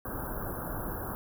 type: band-stop noise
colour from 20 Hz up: pink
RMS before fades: -36 dBFS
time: 0.05-1.15 s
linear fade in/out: 0 ms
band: 1600 to 11000 Hz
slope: 96 dB/octave
effects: none